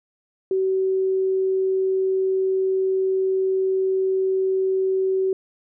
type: tone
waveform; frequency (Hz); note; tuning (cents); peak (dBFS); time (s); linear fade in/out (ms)
sine; 380; F#4; +46; -18; 0.51-5.33; 2
effects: none